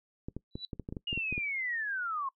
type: clicks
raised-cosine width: 3 ms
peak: -24 dBFS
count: 12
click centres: 0.285 / 0.366 / 0.555 / 0.732 / 0.797 / 0.889 / 0.925 / 0.968 / 1.129 / 1.176 / 1.326 / 1.379 s
type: tone with exponential growth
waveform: sine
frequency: 3951 Hz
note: B7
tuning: in tune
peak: -33 dBFS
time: 0.51-0.65 s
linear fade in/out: 1 ms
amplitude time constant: 29 ms
type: linear sweep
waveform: sine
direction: down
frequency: 2881 to 1046.5 Hz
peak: -31 dBFS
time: 1.07-2.29 s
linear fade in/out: 5 ms
effects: noise-tail reverb RT60 0.1 s tail -22 dB re dry + MP3 48 kbps